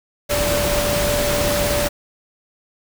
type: tone in noise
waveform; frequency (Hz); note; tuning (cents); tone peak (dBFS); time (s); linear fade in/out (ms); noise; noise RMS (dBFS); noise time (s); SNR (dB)
sine; 583; D5; -13; -20; 0.29-1.89; 20; pink; -21; 0.29-1.89; -2
effects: none